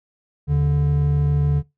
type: tone pair together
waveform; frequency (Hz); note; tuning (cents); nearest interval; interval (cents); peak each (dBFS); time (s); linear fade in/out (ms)
triangle; 77.78 / 145.1; D#2 / D3; 0 / -21; major seventh; 1079; -20 / -14; 0.47-1.63; 50
effects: noise-tail reverb RT60 0.2 s tail -21 dB re dry